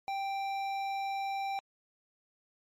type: tone with hard clipping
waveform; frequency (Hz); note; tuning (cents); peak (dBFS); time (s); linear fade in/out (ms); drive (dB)
triangle; 785; G5; +2; -34; 0.08-1.59; 0; 15
effects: MP3 64 kbps